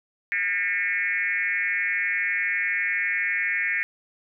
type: tone with frequency modulation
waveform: sine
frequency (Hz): 2000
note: B6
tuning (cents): +21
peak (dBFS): -22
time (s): 0.32-3.83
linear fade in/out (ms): 0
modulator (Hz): 192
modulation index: 1.7
effects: none